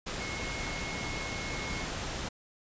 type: tone in noise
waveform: sine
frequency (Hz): 2173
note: C#7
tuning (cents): -35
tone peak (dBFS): -40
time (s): 0.2-1.85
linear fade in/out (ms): 10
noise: pink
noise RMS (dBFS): -36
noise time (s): 0.06-2.29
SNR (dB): -7
effects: resampled to 16000 Hz